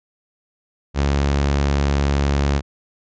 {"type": "tone", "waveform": "sawtooth", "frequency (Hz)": 70.5, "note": "C#2", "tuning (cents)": 30, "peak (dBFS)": -12, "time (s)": [0.94, 2.62], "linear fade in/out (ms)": 50, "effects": ["resampled to 16000 Hz"]}